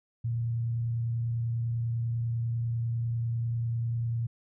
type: tone with frequency modulation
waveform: sine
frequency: 116.54 Hz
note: A#2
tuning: in tune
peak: -27 dBFS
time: 0.24-4.27 s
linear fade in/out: 10 ms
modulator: 30.1 Hz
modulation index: 0.2
effects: none